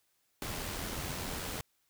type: noise with amplitude modulation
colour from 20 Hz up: pink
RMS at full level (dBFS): -37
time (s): 0.42-1.61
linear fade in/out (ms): 0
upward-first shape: sine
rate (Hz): 86.4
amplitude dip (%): 35
effects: white hiss -75 dBFS RMS until 1.89 s